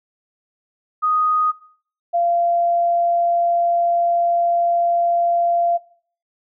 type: tone pair in turn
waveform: sine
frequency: 1244.5 / 689.2 Hz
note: D#6 / F5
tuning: 0 / -23 cents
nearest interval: minor seventh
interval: 1023 cents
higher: first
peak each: -15 dBFS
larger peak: neither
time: 1.02-1.52 / 2.13-5.78 s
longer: second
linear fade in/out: 20 ms
effects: noise-tail reverb RT60 0.5 s tail -18 dB re dry